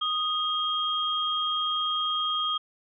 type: tone pair together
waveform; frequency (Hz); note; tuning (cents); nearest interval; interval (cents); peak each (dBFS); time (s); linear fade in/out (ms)
sine; 1244.5 / 3235; D#6 / G#7; 0 / -46; octave + perfect fourth; 1654; -28 / -27; 0.01-2.58; 10
effects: none